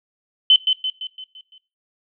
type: tone with echo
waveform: sine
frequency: 3048 Hz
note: G7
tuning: 49 cents flat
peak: -8 dBFS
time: 0.5-0.56 s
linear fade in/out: 2 ms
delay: 170 ms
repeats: 6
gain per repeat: -6 dB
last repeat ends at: 1.58 s
effects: noise-tail reverb RT60 0.3 s tail -18 dB re dry